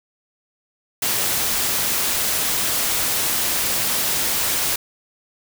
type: noise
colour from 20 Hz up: white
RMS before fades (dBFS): -21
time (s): 1.02-4.76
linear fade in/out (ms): 5
effects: none